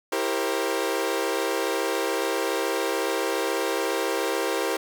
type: chord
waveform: sawtooth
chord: C dominant seventh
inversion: first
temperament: equal with one note detuned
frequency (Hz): 329.6 / 392 / 466.2 / 533.3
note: E4 / G4 / Bb4 / C5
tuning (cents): 0 / 0 / 0 / +33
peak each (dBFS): -27 / -25 / -25 / -26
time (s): 0.12-4.77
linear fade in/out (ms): 5
effects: none